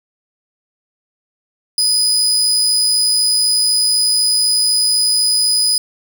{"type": "tone", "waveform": "30% pulse", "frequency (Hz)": 4978, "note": "D#8", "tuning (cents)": 0, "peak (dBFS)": -9, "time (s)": [1.78, 5.78], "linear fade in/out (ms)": 2, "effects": []}